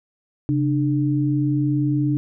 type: tone pair together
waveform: sine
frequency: 135.43 / 298.3 Hz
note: C#3 / D4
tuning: -40 / +27 cents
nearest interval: octave + major second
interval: 1367 cents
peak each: -20 dBFS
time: 0.49-2.17 s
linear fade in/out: 0 ms
effects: none